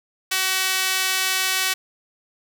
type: tone with high-pass filter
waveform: sawtooth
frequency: 377.2 Hz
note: F#4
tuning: 33 cents sharp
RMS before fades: -22 dBFS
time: 0.31-1.74 s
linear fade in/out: 10 ms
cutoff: 2100 Hz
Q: 0.79
effects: none